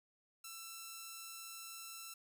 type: tone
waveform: 5% pulse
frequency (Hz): 1337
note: E6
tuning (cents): +24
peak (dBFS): -36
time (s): 0.44-2.14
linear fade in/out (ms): 5
effects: none